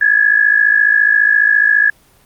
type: tone pair together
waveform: sine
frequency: 1661.2 / 1715.8 Hz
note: G#6 / A6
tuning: 0 / -44 cents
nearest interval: minor second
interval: 56 cents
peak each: -11 dBFS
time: 0.01-1.9 s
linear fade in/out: 5 ms
effects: pink hiss -50 dBFS RMS until 2.25 s + Opus 24 kbps